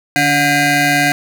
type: ring-modulated tone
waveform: 20% pulse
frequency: 436.4 Hz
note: A4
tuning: 14 cents flat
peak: -3 dBFS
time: 0.16-1.12 s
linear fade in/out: 0 ms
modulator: 1160 Hz
effects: none